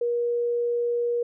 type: tone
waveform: sine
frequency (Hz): 476.8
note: A#4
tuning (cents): +39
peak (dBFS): -22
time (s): 0.01-1.23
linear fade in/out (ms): 5
effects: none